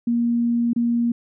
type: tone with dropouts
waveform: sine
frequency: 236.1 Hz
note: A#3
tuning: 22 cents sharp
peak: -17 dBFS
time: 0.07-1.12 s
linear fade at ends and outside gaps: 5 ms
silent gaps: 0.733-0.761 s
effects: none